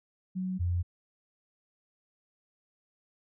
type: tone pair in turn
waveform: sine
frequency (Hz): 185.6 / 87.83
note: F#3 / F2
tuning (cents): +6 / +10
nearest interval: octave + minor second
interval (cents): 1296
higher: first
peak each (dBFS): -30 / -26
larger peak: second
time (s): 0.35-0.59 / 0.59-0.83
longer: neither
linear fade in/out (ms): 20
effects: none